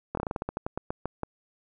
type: slowing click train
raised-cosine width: 1 ms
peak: -16 dBFS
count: 15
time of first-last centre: 0.15-1.233 s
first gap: 23 ms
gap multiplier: 1.17
effects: none